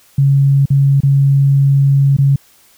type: tone with dropouts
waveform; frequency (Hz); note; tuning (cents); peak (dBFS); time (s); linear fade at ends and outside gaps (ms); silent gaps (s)
sine; 138.59; C#3; 0; -7; 0.18-2.36; 5; 0.657-0.703 / 1.005-1.033 / 2.167-2.185
effects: white hiss -49 dBFS RMS until 2.77 s